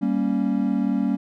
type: chord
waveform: triangle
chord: G diminished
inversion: none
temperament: equal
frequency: 196 / 233.1 / 277.2 Hz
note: G3 / Bb3 / Db4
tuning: 0 / 0 / 0 cents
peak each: -22 dBFS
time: 0.01-1.17 s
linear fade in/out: 20 ms
effects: none